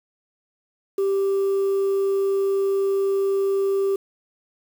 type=tone; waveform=sine; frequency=392 Hz; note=G4; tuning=in tune; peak=-16 dBFS; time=0.98-3.96 s; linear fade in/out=5 ms; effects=tanh soft clip ceiling -17 dBFS + 7-bit